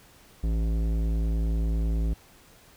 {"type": "tone with tanh clipping", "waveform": "sine", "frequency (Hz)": 55, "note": "A1", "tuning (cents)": 0, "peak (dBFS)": -25, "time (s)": [0.43, 2.14], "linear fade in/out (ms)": 10, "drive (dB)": 15, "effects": ["pink hiss -55 dBFS RMS until 2.76 s"]}